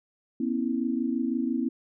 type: tone cluster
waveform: sine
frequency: 241.5 / 267.5 / 325.2 Hz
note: B3 / C4 / E4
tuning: -39 / +38 / -23 cents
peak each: -28 / -29 / -31 dBFS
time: 0.4-1.69 s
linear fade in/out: 5 ms
effects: none